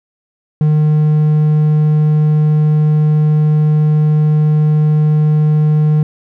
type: tone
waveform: triangle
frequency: 152.3 Hz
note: D#3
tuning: 37 cents flat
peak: -6 dBFS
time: 0.61-6.03 s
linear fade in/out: 2 ms
effects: none